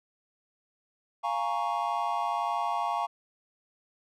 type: chord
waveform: triangle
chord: Bb minor seventh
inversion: second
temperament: equal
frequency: 698.5 / 830.6 / 932.3 / 1108.7 Hz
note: F5 / Ab5 / Bb5 / Db6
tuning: 0 / 0 / 0 / 0 cents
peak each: -31 dBFS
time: 1.23-3.07 s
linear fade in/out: 20 ms
effects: none